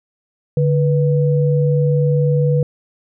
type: tone pair together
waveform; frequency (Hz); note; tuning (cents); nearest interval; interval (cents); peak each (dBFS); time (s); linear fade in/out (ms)
sine; 146 / 490.1; D3 / B4; -10 / -13; octave + major sixth; 2097; -13 / -18; 0.57-2.63; 2
effects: none